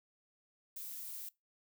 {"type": "noise", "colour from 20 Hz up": "violet", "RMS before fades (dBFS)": -45, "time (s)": [0.76, 1.29], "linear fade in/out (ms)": 5, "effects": ["noise-tail reverb RT60 0.2 s tail -22 dB re dry"]}